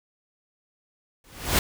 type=noise with exponential growth; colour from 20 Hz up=pink; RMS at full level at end=-17 dBFS; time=1.24-1.59 s; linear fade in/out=2 ms; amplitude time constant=74 ms; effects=none